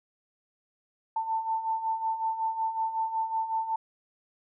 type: beating tone pair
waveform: sine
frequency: 888 / 893.4 Hz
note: A5 / A5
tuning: +16 / +26 cents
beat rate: 5.4 Hz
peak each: -34 / -28 dBFS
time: 1.16-3.76 s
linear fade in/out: 5 ms
effects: none